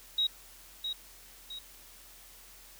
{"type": "tone with echo", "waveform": "sine", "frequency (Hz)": 3810, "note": "A#7", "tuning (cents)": 37, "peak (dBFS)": -25, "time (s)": [0.18, 0.27], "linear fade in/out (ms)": 5, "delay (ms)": 660, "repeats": 2, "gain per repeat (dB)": -7, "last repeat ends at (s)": 1.59, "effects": ["added 42 Hz sine -60 dBFS peak until 2.79 s", "white hiss -54 dBFS RMS until 2.79 s"]}